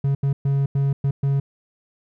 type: tone bursts at uneven times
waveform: triangle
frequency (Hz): 138.59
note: C#3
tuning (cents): 0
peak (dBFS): -15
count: 6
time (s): 0.04-0.15 / 0.23-0.33 / 0.45-0.66 / 0.75-0.93 / 1.04-1.11 / 1.23-1.4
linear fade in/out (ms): 5
effects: none